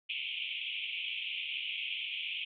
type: band-pass noise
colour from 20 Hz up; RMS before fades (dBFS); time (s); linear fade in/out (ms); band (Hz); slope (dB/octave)
white; -38; 0.09-2.45; 10; 2300 to 3300; 96
effects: none